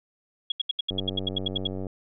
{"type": "tone bursts", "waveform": "sine", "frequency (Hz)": 3322, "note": "G#7", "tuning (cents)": 0, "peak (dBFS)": -22, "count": 13, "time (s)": [0.5, 1.672], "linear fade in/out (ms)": 5, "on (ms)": 20, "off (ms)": 76}
{"type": "click train", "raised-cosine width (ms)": 2, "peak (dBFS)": -21, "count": 92, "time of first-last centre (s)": [0.91, 1.868], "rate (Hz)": 95}
{"effects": []}